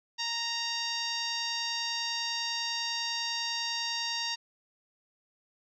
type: tone with low-pass filter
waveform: 10% pulse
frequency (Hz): 930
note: A#5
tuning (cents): -4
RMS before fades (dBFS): -33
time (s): 0.18-4.36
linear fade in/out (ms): 20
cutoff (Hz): 5300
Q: 2.7
effects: none